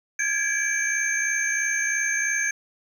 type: tone cluster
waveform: sine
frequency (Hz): 1632 / 1695 / 2317 / 6330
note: G#6 / G#6 / D7 / G8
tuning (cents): -31 / +35 / -24 / +16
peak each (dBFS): -27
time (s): 0.19-2.51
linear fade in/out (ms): 5
effects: tanh soft clip ceiling -13 dBFS + 8-bit